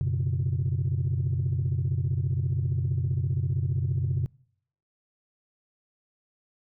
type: chord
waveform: sine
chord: F# suspended fourth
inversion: none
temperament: equal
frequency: 92.5 / 123.47 / 138.59 Hz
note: F#2 / B2 / C#3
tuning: 0 / 0 / 0 cents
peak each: -27 dBFS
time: 0.01-4.26 s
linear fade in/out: 0 ms
effects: noise-tail reverb RT60 0.7 s tail -26 dB re dry + tanh soft clip ceiling -19 dBFS